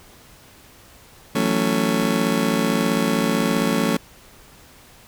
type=chord; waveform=30% pulse; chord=F# minor seventh; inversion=third; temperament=just; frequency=166.5 / 185 / 222 / 277.5 Hz; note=E3 / F#3 / A3 / C#4; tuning=+18 / 0 / +16 / +2 cents; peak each=-24 / -23 / -19 / -21 dBFS; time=1.35-3.97 s; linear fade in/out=5 ms; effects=pink hiss -48 dBFS RMS until 5.07 s